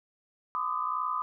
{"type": "tone cluster", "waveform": "sine", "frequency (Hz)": [1015, 1190, 1252], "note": ["B5", "D6", "D#6"], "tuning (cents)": [47, 22, 10], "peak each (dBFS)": [-33, -32, -33], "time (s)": [0.55, 1.22], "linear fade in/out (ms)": 0, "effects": []}